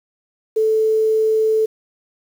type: tone with quantisation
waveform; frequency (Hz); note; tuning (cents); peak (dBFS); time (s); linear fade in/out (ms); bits
sine; 438.3; A4; -7; -13; 0.56-1.66; 10; 7
effects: none